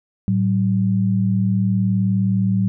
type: tone pair together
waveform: sine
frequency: 110.6 / 190 Hz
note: A2 / F#3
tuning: +9 / +46 cents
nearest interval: major sixth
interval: 937 cents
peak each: -19 / -17 dBFS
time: 0.28-2.68 s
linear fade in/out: 0 ms
effects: none